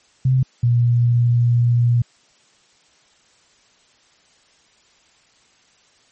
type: tone pair in turn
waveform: sine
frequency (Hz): 129.8 / 119.81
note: C3 / A#2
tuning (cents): -13 / +48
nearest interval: minor second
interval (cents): 139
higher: first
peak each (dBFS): -12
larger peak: neither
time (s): 0.25-0.43 / 0.63-2.02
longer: second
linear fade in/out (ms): 5
effects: white hiss -56 dBFS RMS until 6.11 s + MP3 32 kbps